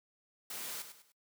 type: noise with echo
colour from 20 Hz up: white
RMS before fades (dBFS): -42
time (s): 0.5-0.82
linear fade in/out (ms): 2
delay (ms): 100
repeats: 3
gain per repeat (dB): -9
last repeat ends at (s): 1.12
effects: noise-tail reverb RT60 0.1 s tail -22 dB re dry + high-pass 200 Hz 12 dB/octave